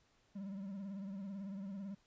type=tone with vibrato; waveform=triangle; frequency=196 Hz; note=G3; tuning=in tune; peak=-40 dBFS; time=0.35-1.95 s; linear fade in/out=10 ms; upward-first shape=triangle; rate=18 Hz; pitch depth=94 cents each way; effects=pink hiss -73 dBFS RMS until 2.06 s + resampled to 16000 Hz